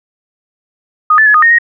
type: tone with pitch steps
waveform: sine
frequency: 1241 / 1751 / 1701 / 1237 / 1851 / 1874 Hz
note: D#6 / A6 / G#6 / D#6 / A#6 / A#6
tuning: -5 / -9 / +41 / -10 / -13 / +9 cents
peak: -4 dBFS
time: 1.1-1.586 s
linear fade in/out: 5 ms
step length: 81 ms
effects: none